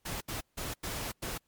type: noise bursts at uneven times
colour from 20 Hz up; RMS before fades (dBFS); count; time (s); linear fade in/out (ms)
pink; -37; 5; 0.05-0.21 / 0.28-0.41 / 0.57-0.74 / 0.83-1.12 / 1.22-1.38; 10
effects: pink hiss -75 dBFS RMS until 1.47 s + MP3 96 kbps